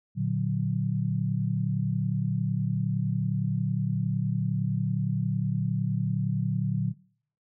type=chord; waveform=sine; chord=Bb augmented; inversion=none; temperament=equal with one note detuned; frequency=116.54 / 147.43 / 185 Hz; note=Bb2 / D3 / F#3; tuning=0 / +7 / 0 cents; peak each=-29 dBFS; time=0.15-6.94 s; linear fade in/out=50 ms; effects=noise-tail reverb RT60 0.6 s tail -24 dB re dry